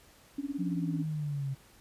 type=tone with tremolo; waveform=sine; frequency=281.5 Hz; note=C#4; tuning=27 cents sharp; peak=-29 dBFS; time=0.38-1.04 s; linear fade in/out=5 ms; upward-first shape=sine; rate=18 Hz; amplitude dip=95%
type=linear sweep; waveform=sine; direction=down; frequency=180 to 133.5 Hz; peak=-31 dBFS; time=0.58-1.55 s; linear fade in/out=20 ms
effects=pink hiss -59 dBFS RMS until 1.8 s + resampled to 32000 Hz